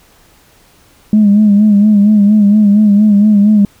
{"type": "tone with vibrato", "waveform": "sine", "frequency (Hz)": 207.7, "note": "G#3", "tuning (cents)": 0, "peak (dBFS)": -3, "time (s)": [1.13, 3.65], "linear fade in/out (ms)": 2, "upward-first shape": "sine", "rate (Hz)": 4.3, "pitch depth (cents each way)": 61, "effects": ["tanh soft clip ceiling 0 dBFS", "pink hiss -47 dBFS RMS until 3.8 s"]}